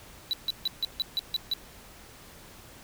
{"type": "tone bursts", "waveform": "triangle", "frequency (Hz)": 3947, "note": "B7", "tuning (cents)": -2, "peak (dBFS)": -23, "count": 8, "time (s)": [0.31, 1.536], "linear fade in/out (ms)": 0, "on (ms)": 22, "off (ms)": 150, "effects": ["pink hiss -50 dBFS RMS until 2.83 s"]}